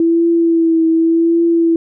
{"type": "tone with vibrato", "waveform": "sine", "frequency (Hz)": 330.9, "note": "E4", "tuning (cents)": 7, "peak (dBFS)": -9, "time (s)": [0, 1.76], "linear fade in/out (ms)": 2, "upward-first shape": "triangle", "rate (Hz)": 0.87, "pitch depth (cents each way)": 36, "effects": []}